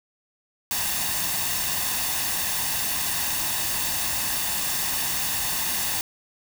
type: noise with comb filter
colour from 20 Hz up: white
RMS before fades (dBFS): -26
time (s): 0.71-6.01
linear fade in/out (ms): 0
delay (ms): 1.1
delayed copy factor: +0.55
effects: none